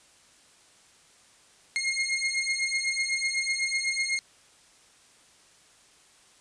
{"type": "beating tone pair", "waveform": "sawtooth", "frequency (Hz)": [2139, 2147], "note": ["C7", "C7"], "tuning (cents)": [38, 44], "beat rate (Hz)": 8, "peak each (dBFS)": [-25, -26], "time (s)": [1.76, 4.19], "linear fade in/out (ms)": 0, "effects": ["white hiss -58 dBFS RMS until 6.4 s", "resampled to 22050 Hz"]}